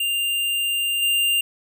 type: tone with level steps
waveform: square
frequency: 2794 Hz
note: F7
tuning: in tune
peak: -21 / -18 dBFS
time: 0-1.41 s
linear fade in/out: 5 ms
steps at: 1.02 s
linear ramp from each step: 5 ms
effects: none